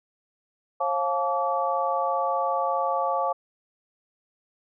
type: tone cluster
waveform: sine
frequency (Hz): 540 / 702 / 865 / 1150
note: C#5 / F5 / A5 / D6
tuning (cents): -45 / +9 / -30 / -37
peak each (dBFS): -28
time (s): 0.8-3.33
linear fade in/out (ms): 10
effects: none